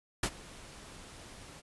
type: noise with ADSR envelope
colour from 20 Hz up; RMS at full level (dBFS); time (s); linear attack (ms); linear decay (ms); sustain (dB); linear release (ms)
pink; -28; 0.23-1.62; 4; 62; -22; 31
effects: resampled to 24000 Hz